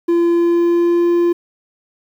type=tone with pitch glide; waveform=triangle; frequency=341.7 to 345.5 Hz; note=F4 to F4; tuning=-38 to -19 cents; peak=-9 dBFS; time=0.08-1.33 s; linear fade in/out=10 ms; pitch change=+19 cents; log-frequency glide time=0.31-1.09 s; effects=8-bit